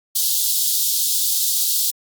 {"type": "high-pass noise", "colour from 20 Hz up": "white", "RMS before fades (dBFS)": -19, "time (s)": [0.15, 1.91], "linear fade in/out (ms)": 10, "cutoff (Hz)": 3400, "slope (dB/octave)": 48, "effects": ["Opus 48 kbps"]}